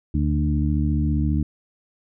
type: harmonic tone with a mistuned harmonic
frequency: 74.7 Hz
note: D2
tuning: 30 cents sharp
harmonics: 1 / 2 / 3 / 4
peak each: -21 / -24 / -26 / -27 dBFS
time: 0.14-1.43 s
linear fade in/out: 5 ms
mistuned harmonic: 1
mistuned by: +38 cents
effects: none